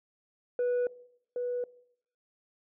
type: tone with echo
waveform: sine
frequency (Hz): 490.5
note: B4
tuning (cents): -12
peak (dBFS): -23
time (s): 0.59-0.87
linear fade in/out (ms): 2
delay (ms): 770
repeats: 1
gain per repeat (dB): -6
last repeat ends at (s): 1.64
effects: noise-tail reverb RT60 0.7 s tail -21 dB re dry + tanh soft clip ceiling -25 dBFS